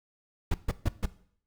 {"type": "noise bursts", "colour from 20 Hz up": "brown", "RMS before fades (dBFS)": -25, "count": 4, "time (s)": [0.51, 1.058], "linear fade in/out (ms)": 5, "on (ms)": 32, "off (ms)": 140, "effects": ["noise-tail reverb RT60 0.6 s tail -17 dB re dry"]}